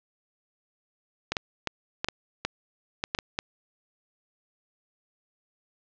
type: clicks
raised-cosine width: 0.2 ms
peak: -9 dBFS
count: 10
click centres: 1.32 / 1.368 / 1.673 / 2.045 / 2.086 / 2.45 / 3.039 / 3.149 / 3.188 / 3.389 s
effects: low-pass 5000 Hz 12 dB/octave